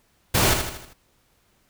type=noise with echo; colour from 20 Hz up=pink; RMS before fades=-19 dBFS; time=0.34-0.54 s; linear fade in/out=10 ms; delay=79 ms; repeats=5; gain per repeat=-6 dB; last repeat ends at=0.935 s; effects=pink hiss -64 dBFS RMS until 1.69 s